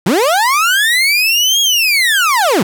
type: linear two-way sweep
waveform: 30% pulse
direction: up then down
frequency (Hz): 149.9 to 3322 to 149.9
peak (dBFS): -7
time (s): 0.06-2.63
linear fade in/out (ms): 5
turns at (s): 1.61
effects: none